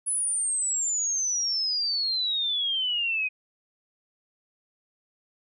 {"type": "exponential sweep", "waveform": "sine", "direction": "down", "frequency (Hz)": [10320, 2489], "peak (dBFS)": -24, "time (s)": [0.06, 3.29], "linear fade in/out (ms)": 20, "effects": []}